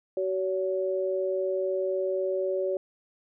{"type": "tone pair together", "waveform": "sine", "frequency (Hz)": [377.8, 566], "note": ["F#4", "C#5"], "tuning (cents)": [36, 36], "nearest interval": "perfect fifth", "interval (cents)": 700, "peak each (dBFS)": [-28, -28], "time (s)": [0.17, 2.77], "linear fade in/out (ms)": 2, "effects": []}